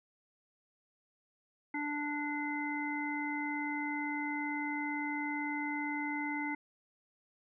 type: harmonic tone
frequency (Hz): 293.7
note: D4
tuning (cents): 0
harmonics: 1 / 3 / 5 / 7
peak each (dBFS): -37 / -40 / -46 / -38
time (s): 1.74-6.55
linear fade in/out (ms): 5
effects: none